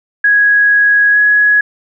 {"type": "tone with pitch glide", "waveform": "sine", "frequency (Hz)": [1661.2, 1677.6], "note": ["G#6", "G#6"], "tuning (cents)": [0, 17], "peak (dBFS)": -6, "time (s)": [0.24, 1.61], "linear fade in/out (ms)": 5, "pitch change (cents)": 17, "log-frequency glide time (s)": [1.12, 1.17], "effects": []}